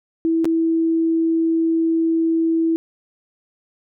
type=tone with dropouts; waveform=sine; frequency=327.4 Hz; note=E4; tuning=12 cents flat; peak=-15 dBFS; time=0.25-2.76 s; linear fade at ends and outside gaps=0 ms; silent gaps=0.445-0.454 s; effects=none